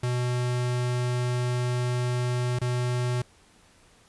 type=tone with dropouts; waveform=square; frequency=123.5 Hz; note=B2; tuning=in tune; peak=-25 dBFS; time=0.03-3.22 s; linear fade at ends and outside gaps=5 ms; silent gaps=2.589-2.614 s; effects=pink hiss -58 dBFS RMS until 4.08 s + resampled to 24000 Hz